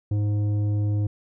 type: tone with tanh clipping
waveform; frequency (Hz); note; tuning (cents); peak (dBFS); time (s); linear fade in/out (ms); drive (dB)
sine; 103.83; G#2; 0; -22; 0.11-1.07; 5; 9
effects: none